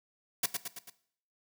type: noise with echo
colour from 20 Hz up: white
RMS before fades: -28 dBFS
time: 0.43-0.46 s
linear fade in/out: 5 ms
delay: 110 ms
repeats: 4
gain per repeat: -5 dB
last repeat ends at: 0.9 s
effects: noise-tail reverb RT60 0.6 s tail -17 dB re dry + high-pass 80 Hz 12 dB/octave